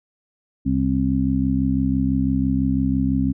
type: harmonic tone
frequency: 66 Hz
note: C2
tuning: 16 cents sharp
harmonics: 1 / 2 / 3 / 4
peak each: -25 / -25 / -23 / -20 dBFS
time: 0.65-3.33 s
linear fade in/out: 20 ms
effects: none